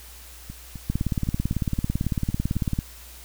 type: two click trains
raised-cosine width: 5 ms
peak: -23 / -11 dBFS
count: 9 / 35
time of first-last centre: 0.5-2.557 / 0.9-2.789 s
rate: 3.89 / 18 Hz
effects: added 60 Hz sine -45 dBFS peak until 3.24 s + white hiss -46 dBFS RMS until 3.24 s

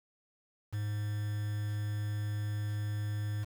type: tone with quantisation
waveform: triangle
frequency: 104.5 Hz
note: G#2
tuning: 11 cents sharp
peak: -30 dBFS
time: 0.72-3.45 s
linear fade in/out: 20 ms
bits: 8
effects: none

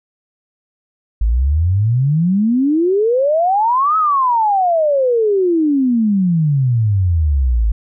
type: exponential two-way sweep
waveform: sine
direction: up then down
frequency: 51.3 to 1302 to 51.3 Hz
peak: -11 dBFS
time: 1.21-7.72 s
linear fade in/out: 5 ms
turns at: 3.97 s
effects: none

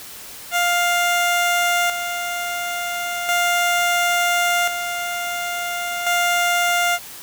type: tone with tremolo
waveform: 15% pulse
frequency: 701 Hz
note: F5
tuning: 6 cents sharp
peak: -10 dBFS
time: 0.51-6.99 s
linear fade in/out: 50 ms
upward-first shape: square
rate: 0.36 Hz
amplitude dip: 55%
effects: white hiss -37 dBFS RMS until 7.22 s

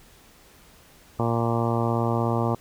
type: harmonic tone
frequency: 116.54 Hz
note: A#2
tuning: in tune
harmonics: 1 / 2 / 3 / 4 / 5 / 6 / 7 / 8 / 9 / 10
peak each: -25 / -28 / -30 / -31 / -32 / -33 / -33 / -34 / -35 / -35 dBFS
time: 1.19-2.55 s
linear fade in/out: 5 ms
effects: pink hiss -53 dBFS RMS until 2.6 s

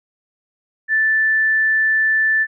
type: tone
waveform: sine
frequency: 1760 Hz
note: A6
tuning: in tune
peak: -13 dBFS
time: 0.88-2.47 s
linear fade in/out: 50 ms
effects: none

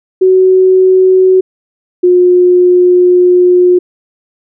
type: tone pair in turn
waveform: sine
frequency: 373.9 / 359.2 Hz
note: F#4 / F4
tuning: +18 / +49 cents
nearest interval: minor second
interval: 69 cents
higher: first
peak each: -3 dBFS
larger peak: neither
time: 0.21-1.41 / 2.03-3.79 s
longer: second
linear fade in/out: 10 ms
effects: none

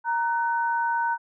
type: tone pair together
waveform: sine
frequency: 932.3 / 1503.5 Hz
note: A#5 / F#6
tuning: 0 / +27 cents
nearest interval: minor sixth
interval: 827 cents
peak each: -23 / -28 dBFS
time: 0.04-1.18 s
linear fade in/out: 50 ms
effects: none

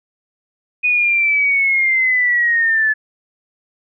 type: linear sweep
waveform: sine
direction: down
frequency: 2489 to 1722 Hz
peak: -12 dBFS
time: 0.83-2.94 s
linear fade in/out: 20 ms
effects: none

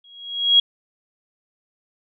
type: tone with exponential growth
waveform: sine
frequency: 3300 Hz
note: G#7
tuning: 12 cents flat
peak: -8 dBFS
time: 0.04-0.6 s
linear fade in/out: 5 ms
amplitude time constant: 120 ms
effects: none

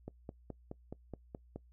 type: click train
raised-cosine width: 2 ms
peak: -29 dBFS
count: 8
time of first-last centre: 0.08-1.56 s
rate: 4.73 Hz
effects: noise-tail reverb RT60 0.1 s tail -22 dB re dry + added 60 Hz sine -59 dBFS peak until 1.72 s

